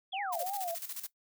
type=exponential sweep; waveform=sine; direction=down; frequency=3520 to 493.9 Hz; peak=-37 dBFS; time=0.12-0.44 s; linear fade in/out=10 ms
type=tone with vibrato; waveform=sine; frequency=740 Hz; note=F#5; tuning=in tune; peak=-34 dBFS; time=0.13-0.75 s; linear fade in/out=10 ms; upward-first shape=triangle; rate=3 Hz; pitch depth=190 cents each way
type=noise with tremolo; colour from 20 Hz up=blue; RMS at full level=-39 dBFS; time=0.32-1.07 s; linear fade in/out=10 ms; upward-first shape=square; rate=14 Hz; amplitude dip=70%
effects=noise-tail reverb RT60 0.1 s tail -18 dB re dry